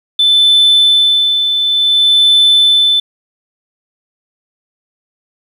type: tone with tremolo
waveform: sine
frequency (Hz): 3520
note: A7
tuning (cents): 0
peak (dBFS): -3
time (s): 0.19-3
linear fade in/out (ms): 5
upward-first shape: sine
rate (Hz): 0.56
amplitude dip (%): 55
effects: tanh soft clip ceiling -3 dBFS + 7-bit